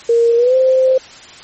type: tone with pitch glide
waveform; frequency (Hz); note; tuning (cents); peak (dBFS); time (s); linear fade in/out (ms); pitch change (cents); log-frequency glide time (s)
sine; 466.2 to 520.3; A#4 to C5; 0 to -10; -8; 0.09-0.98; 5; +190; 0.36-0.55
effects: white hiss -37 dBFS RMS until 1.43 s + MP3 32 kbps